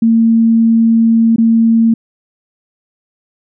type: tone with dropouts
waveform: sine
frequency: 227.4 Hz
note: A#3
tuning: 43 cents flat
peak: -6 dBFS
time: 0.02-1.94 s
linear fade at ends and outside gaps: 5 ms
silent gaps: 1.361-1.382 s
effects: none